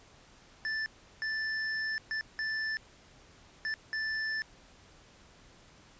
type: tone bursts at uneven times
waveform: square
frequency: 1760 Hz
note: A6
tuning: in tune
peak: -32 dBFS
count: 6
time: 0.65-0.86 / 1.22-1.98 / 2.11-2.21 / 2.39-2.77 / 3.65-3.74 / 3.93-4.42 s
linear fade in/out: 0 ms
effects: pink hiss -58 dBFS RMS until 5.99 s + resampled to 16000 Hz